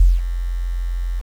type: tone with ADSR envelope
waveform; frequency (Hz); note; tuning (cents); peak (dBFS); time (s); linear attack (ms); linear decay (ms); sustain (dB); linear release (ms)
sine; 43.65; F1; 0; -5; 0-1.22; 6; 200; -14; 31
effects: tanh soft clip ceiling -1 dBFS + 7-bit